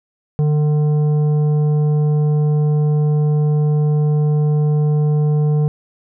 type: tone with tanh clipping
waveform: triangle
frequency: 150 Hz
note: D3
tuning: 37 cents sharp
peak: -14 dBFS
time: 0.39-5.68 s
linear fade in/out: 0 ms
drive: 13 dB
effects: none